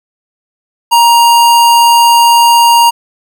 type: tone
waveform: square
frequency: 939 Hz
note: A#5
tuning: 12 cents sharp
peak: -4 dBFS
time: 0.91-2.91 s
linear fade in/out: 20 ms
effects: none